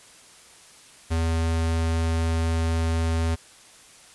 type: tone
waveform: square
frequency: 82 Hz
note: E2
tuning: 9 cents flat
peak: -22 dBFS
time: 1.1-3.36 s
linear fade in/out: 20 ms
effects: white hiss -50 dBFS RMS until 4.14 s + resampled to 24000 Hz